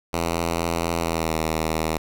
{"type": "tone with pitch glide", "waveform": "5% pulse", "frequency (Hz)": [84, 79.79], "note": ["E2", "D#2"], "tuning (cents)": [33, 44], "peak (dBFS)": -11, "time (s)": [0.13, 1.98], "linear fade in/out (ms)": 5, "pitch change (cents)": -89, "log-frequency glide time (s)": [1.01, 1.35], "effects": []}